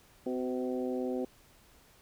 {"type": "harmonic tone with a mistuned harmonic", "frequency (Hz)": 127.4, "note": "C3", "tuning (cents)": -46, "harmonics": [2, 3, 4, 5, 6], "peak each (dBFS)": [-34, -36, -37, -46, -46], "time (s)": [0.26, 1.25], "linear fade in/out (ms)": 5, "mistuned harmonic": 3, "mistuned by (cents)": -30, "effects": ["pink hiss -61 dBFS RMS until 2.01 s"]}